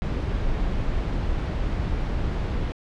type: noise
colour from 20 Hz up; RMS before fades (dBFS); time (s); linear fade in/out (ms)
brown; -25; 0.02-2.72; 0
effects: low-pass 4000 Hz 12 dB/octave